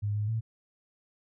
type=tone with pitch steps; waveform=sine; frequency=103.4 / 105 / 112.2 Hz; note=G#2 / G#2 / A2; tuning=-7 / +19 / +34 cents; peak=-27 dBFS; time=0.02-0.41 s; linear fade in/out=20 ms; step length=130 ms; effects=none